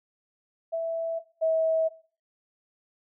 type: tone pair in turn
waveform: sine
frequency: 659.3 / 645 Hz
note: E5 / E5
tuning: 0 / -38 cents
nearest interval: unison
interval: 38 cents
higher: first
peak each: -25 / -21 dBFS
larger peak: second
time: 0.72-1.2 / 1.41-1.89 s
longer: neither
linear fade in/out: 20 ms
effects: noise-tail reverb RT60 0.4 s tail -18 dB re dry